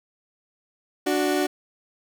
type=tone pair together; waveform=30% pulse; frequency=293.7 / 370 Hz; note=D4 / F#4; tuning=0 / 0 cents; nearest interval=major third; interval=400 cents; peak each=-21 dBFS; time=1.06-1.47 s; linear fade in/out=10 ms; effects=none